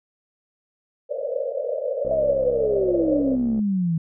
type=band-pass noise; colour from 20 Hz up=pink; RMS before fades=-26 dBFS; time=1.09-3.36 s; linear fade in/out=20 ms; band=490 to 600 Hz; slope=96 dB/octave
type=click train; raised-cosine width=2 ms; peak=-23 dBFS; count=104; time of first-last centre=2.05-3.592 s; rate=66.8 Hz
type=exponential sweep; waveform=sine; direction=down; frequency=659.3 to 159.2 Hz; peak=-19 dBFS; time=2.11-3.98 s; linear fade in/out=5 ms
effects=none